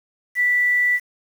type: tone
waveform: sine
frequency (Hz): 1968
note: B6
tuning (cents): -7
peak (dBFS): -15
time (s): 0.35-1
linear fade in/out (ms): 50
effects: 7-bit